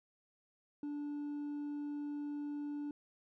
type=tone with hard clipping; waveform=sine; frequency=291.7 Hz; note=D4; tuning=12 cents flat; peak=-39 dBFS; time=0.83-2.91 s; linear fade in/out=2 ms; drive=2 dB; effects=none